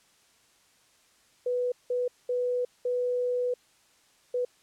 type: tone bursts at uneven times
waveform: sine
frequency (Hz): 493.9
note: B4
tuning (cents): 0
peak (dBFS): -25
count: 5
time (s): 1.46-1.72 / 1.9-2.08 / 2.29-2.65 / 2.85-3.54 / 4.34-4.45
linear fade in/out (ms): 5
effects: white hiss -63 dBFS RMS until 4.62 s + low-pass 9000 Hz 12 dB/octave